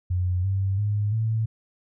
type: tone with pitch steps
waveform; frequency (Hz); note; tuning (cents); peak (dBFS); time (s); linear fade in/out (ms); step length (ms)
sine; 90.4 / 96.89 / 103.84 / 111.3; F#2 / G2 / G#2 / A2; -40 / -20 / 0 / +20; -21; 0.1-1.46; 10; 340
effects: none